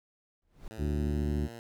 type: noise with exponential growth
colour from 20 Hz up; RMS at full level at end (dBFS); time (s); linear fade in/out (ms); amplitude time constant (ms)
brown; -40; 0.42-0.68; 2; 56
type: tone with pitch glide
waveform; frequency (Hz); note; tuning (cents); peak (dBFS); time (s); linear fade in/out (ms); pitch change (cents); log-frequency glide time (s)
10% pulse; 110.5 to 116.53; A2 to A#2; +8 to 0; -35; 0.71-1.59; 0; +92; 0.89-1.33
type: harmonic tone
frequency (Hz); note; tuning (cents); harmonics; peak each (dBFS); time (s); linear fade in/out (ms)
73.42; D2; 0; 1 / 2 / 3 / 4 / 5; -30 / -35 / -35 / -38 / -39; 0.77-1.49; 50
effects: none